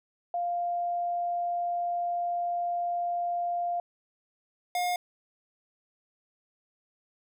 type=tone pair in turn; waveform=sine / square; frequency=698.5 / 714.4 Hz; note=F5 / F5; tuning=0 / +39 cents; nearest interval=unison; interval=39 cents; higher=second; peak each=-27 dBFS; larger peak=neither; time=0.34-3.8 / 4.75-4.96 s; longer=first; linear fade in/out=2 ms; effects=none

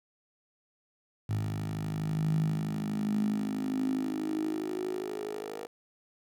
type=tone with high-pass filter sweep; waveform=10% pulse; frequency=52.3 Hz; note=G#1; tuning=13 cents sharp; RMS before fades=-32 dBFS; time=1.29-5.67 s; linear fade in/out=5 ms; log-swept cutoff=110 to 480 Hz; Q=9.8; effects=none

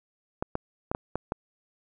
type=clicks; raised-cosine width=1 ms; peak=-14 dBFS; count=6; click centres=0.425 / 0.554 / 0.915 / 0.949 / 1.156 / 1.321 s; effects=none

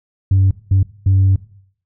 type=tone bursts at uneven times; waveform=sine; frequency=96 Hz; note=G2; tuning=36 cents flat; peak=-7 dBFS; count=3; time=0.31-0.51 / 0.71-0.83 / 1.06-1.36 s; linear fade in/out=5 ms; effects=noise-tail reverb RT60 0.6 s tail -19 dB re dry + tanh soft clip ceiling -7 dBFS

